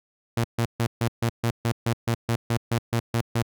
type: tone bursts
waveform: sawtooth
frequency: 116.54 Hz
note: A#2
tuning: in tune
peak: -17 dBFS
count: 15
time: 0.37-3.425 s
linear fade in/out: 5 ms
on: 73 ms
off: 140 ms
effects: none